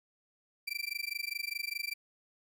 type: tone with amplitude modulation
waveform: 30% pulse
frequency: 2349 Hz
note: D7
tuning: in tune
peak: -29 dBFS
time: 0.67-1.94 s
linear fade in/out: 10 ms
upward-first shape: sine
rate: 24.9 Hz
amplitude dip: 100%
effects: none